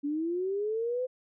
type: linear sweep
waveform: sine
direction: up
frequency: 281 to 515 Hz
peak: -28 dBFS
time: 0.03-1.07 s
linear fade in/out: 20 ms
effects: none